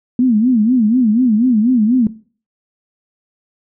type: tone with vibrato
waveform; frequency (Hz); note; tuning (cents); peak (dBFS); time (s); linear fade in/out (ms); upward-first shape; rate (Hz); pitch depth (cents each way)
sine; 233.1; A#3; 0; -9; 0.19-2.07; 2; sine; 4.1; 190
effects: noise-tail reverb RT60 0.4 s tail -18 dB re dry